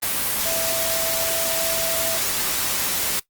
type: tone in noise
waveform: sine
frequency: 659.3 Hz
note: E5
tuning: in tune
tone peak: -26 dBFS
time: 0.45-2.18 s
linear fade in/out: 10 ms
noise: white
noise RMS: -23 dBFS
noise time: 0.02-3.2 s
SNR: -6 dB
effects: noise-tail reverb RT60 0.1 s tail -18 dB re dry + Opus 32 kbps